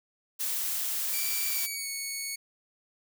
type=noise; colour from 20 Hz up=blue; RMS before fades=-31 dBFS; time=0.39-1.67 s; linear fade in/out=20 ms
type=tone with pitch glide; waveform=10% pulse; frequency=2326 to 2216 Hz; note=D7 to C#7; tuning=-17 to -1 cents; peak=-24 dBFS; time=1.13-2.36 s; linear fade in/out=10 ms; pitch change=-84 cents; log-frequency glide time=1.5-1.87 s
effects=none